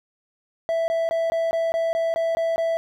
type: tone bursts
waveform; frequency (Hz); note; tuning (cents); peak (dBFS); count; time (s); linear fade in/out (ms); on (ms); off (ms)
triangle; 660; E5; +2; -18; 10; 0.69-2.77; 0; 190; 20
effects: none